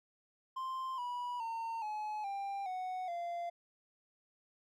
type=tone with pitch steps; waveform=triangle; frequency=1046.5 / 976.4 / 911 / 850 / 793.1 / 740 / 690.4 Hz; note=C6 / B5 / A#5 / G#5 / G5 / F#5 / F5; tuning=0 / -20 / -40 / +40 / +20 / 0 / -20 cents; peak=-35 dBFS; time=0.56-3.5 s; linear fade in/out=10 ms; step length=420 ms; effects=none